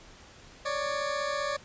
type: tone pair together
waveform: 20% pulse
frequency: 558 / 593.2 Hz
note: C#5 / D5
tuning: +11 / +17 cents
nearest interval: minor second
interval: 106 cents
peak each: -27 dBFS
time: 0.65-1.57 s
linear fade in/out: 10 ms
effects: pink hiss -52 dBFS RMS until 1.64 s + resampled to 16000 Hz